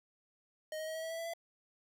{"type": "tone with pitch steps", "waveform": "square", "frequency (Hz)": [622, 628.9, 635.8, 642.8, 649.9, 657.1, 664.3, 671.7], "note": ["D#5", "D#5", "D#5", "E5", "E5", "E5", "E5", "E5"], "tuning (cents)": [-1, 18, 37, -44, -25, -6, 13, 32], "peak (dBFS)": -39, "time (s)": [0.72, 1.336], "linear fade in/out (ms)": 2, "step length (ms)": 77, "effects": ["11-bit"]}